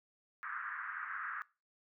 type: band-pass noise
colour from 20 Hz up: white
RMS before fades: -42 dBFS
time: 0.43-1.42 s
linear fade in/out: 0 ms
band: 1200 to 1700 Hz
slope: 48 dB/octave
effects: noise-tail reverb RT60 0.3 s tail -21 dB re dry